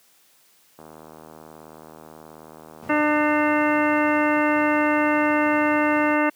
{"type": "click train", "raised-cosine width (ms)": 1, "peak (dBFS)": -28, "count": 178, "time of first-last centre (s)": [0.79, 3.042], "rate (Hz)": 78.6}
{"type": "noise", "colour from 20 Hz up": "brown", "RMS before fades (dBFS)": -37, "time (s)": [2.82, 6.16], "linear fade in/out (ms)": 10}
{"type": "harmonic tone", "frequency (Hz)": 300, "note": "D4", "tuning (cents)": 37, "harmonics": [1, 2, 3, 4, 5, 6, 7, 9], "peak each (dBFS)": [-21, -24, -26, -27, -28, -29, -29, -31], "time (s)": [2.89, 6.3], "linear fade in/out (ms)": 10}
{"effects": ["white hiss -58 dBFS RMS until 6.35 s", "high-pass 150 Hz 12 dB/octave"]}